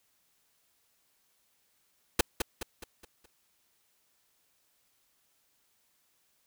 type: noise with echo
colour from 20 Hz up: pink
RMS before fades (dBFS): -22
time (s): 2.19-2.21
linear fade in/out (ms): 5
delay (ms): 210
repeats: 5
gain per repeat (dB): -7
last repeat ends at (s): 3.26
effects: white hiss -72 dBFS RMS until 6.46 s